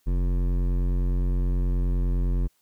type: tone with hard clipping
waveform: sine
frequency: 44.85 Hz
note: F1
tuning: 47 cents sharp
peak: -23 dBFS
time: 0.06-2.48 s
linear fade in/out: 20 ms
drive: 14 dB
effects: white hiss -68 dBFS RMS until 2.61 s